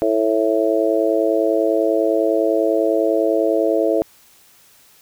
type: harmonic tone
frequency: 110 Hz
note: A2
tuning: in tune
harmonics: 3 / 4 / 5 / 6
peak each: -20 / -20 / -20 / -20 dBFS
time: 0.02-4.02 s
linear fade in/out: 0 ms
effects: white hiss -51 dBFS RMS until 5.01 s